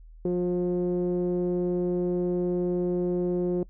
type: tone with low-pass filter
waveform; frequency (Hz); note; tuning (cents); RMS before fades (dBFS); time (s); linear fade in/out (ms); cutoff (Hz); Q
sawtooth; 178.1; F3; +34; -26; 0.25-3.63; 2; 420; 9.3
effects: noise-tail reverb RT60 0.1 s tail -23 dB re dry + added 40 Hz sine -45 dBFS peak until 3.69 s